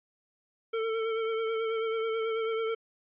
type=tone with vibrato; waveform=square; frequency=447.9 Hz; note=A4; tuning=31 cents sharp; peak=-29 dBFS; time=0.73-2.75 s; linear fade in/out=10 ms; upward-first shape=sine; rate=9.2 Hz; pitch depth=28 cents each way; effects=resampled to 8000 Hz